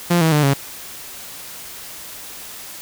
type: tone with pitch steps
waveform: sawtooth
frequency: 173.6 / 161.04 / 149.39 / 138.58 Hz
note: F3 / E3 / D3 / C#3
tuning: -10 / -40 / +30 / 0 cents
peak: -9 dBFS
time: 0.1-0.54 s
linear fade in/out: 10 ms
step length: 110 ms
effects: white hiss -35 dBFS RMS until 2.81 s